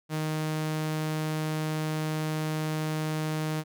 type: tone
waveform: sawtooth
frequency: 155.56 Hz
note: D#3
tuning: in tune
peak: -24 dBFS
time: 0.09-3.64 s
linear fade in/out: 50 ms
effects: none